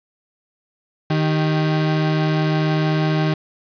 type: tone pair together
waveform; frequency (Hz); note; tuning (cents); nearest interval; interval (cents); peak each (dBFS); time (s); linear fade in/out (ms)
35% pulse; 155.57 / 392; D#3 / G4; 0 / 0; octave + major third; 1600; -15 / -24; 1.1-3.34; 5
effects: resampled to 11025 Hz + 7-bit